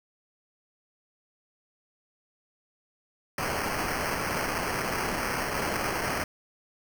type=noise with sample-and-hold; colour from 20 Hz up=violet; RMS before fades=-30 dBFS; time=3.38-6.24 s; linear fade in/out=2 ms; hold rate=3675 Hz; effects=none